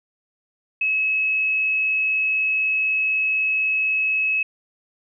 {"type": "tone", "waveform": "sine", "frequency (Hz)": 2576, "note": "E7", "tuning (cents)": -41, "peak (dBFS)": -18, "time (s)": [0.81, 4.43], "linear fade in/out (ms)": 5, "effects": []}